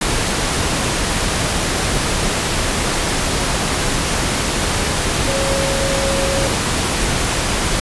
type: tone in noise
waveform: sine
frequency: 546 Hz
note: C#5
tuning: 26 cents flat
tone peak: -20 dBFS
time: 5.27-6.48 s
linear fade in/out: 5 ms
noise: pink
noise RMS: -18 dBFS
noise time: 0.01-7.8 s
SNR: -5 dB
effects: resampled to 24000 Hz